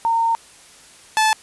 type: tone pair in turn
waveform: sine / sawtooth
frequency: 916 / 870.6 Hz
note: A#5 / A5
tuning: -31 / -19 cents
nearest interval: minor second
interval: 88 cents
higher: first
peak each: -15 / -10 dBFS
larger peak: second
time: 0.05-0.35 / 1.17-1.33 s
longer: first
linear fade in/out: 0 ms
effects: white hiss -46 dBFS RMS until 1.42 s + resampled to 24000 Hz